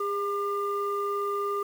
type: tone pair together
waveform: sine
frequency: 405.7 / 1200 Hz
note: G#4 / D6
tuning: -41 / +37 cents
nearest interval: octave + perfect fifth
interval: 1878 cents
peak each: -28 dBFS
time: 0-1.63 s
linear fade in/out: 5 ms
effects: tanh soft clip ceiling -21 dBFS + 8-bit